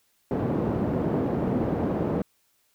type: band-pass noise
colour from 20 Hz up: pink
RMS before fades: -26 dBFS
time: 0.31-2.22 s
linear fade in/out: 2 ms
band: 150 to 490 Hz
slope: 12 dB/octave
effects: white hiss -68 dBFS RMS until 2.74 s